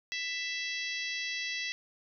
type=harmonic tone; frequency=662 Hz; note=E5; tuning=7 cents sharp; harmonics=3 / 4 / 5 / 6 / 7 / 8 / 9; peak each=-37 / -39 / -41 / -43 / -44 / -45 / -46 dBFS; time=0.12-1.72 s; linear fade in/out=0 ms; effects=none